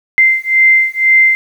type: beating tone pair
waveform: sine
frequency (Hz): 2082 / 2084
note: C7 / C7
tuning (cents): -9 / -7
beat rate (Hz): 2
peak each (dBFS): -10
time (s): 0.18-1.35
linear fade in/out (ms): 0
effects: 7-bit